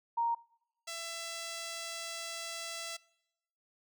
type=tone pair in turn; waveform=sine / 5% pulse; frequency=932.3 / 668.4 Hz; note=A#5 / E5; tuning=0 / +24 cents; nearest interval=tritone; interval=576 cents; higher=first; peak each=-28 dBFS; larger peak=neither; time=0.17-0.35 / 0.87-2.97 s; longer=second; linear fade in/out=10 ms; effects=noise-tail reverb RT60 0.9 s tail -24 dB re dry